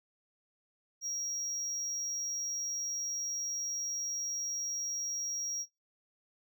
triangle tone, 5650 Hz, F8, 19 cents sharp, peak -33 dBFS, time 1.01-5.66 s, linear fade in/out 50 ms, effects noise-tail reverb RT60 0.2 s tail -17 dB re dry

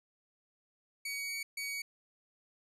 sawtooth tone bursts at uneven times, 2251 Hz, C#7, 26 cents sharp, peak -33 dBFS, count 2, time 1.05-1.43 / 1.57-1.82 s, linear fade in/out 5 ms, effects resampled to 32000 Hz

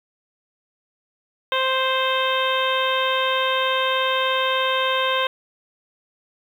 harmonic tone, 523.3 Hz, C5, in tune, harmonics 1 / 2 / 3 / 4 / 5 / 6 / 7, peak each -24 / -23 / -27 / -31 / -29 / -27 / -29 dBFS, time 1.52-5.27 s, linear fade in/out 2 ms, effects 8-bit

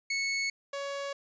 sawtooth tone pair in turn, 2205 / 559.8 Hz, C#7 / C#5, -10 / +17 cents, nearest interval 2 octaves, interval 2373 cents, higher first, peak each -25 / -30 dBFS, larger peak first, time 0.1-0.5 / 0.73-1.13 s, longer neither, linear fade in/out 5 ms, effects resampled to 16000 Hz

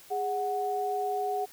sine tone pair together, 412.2 / 740 Hz, G#4 / F#5, -13 / 0 cents, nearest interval minor seventh, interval 1013 cents, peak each -32 / -29 dBFS, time 0.1-1.46 s, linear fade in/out 20 ms, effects white hiss -53 dBFS RMS until 1.52 s

